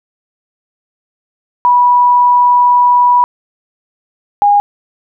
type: tone pair in turn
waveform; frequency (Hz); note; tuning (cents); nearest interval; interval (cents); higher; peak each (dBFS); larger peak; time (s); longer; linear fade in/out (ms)
sine; 978 / 817.2; B5 / G#5; -17 / -28; minor third; 311; first; -5; neither; 1.65-3.24 / 4.42-4.6; first; 0
effects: none